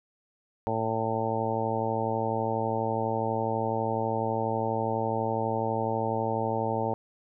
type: harmonic tone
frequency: 112.1 Hz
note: A2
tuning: 33 cents sharp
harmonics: 1 / 2 / 3 / 4 / 5 / 6 / 7 / 8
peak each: -34 / -35 / -37 / -33 / -33 / -37 / -33 / -33 dBFS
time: 0.67-6.94 s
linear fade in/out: 0 ms
effects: none